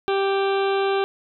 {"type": "harmonic tone", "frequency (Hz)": 392, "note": "G4", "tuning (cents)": 0, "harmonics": [1, 2, 3, 4, 6, 7, 8, 9, 10], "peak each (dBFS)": [-20, -26, -30, -32, -36, -37, -38, -39, -40], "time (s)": [0.08, 1.04], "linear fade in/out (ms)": 0, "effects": []}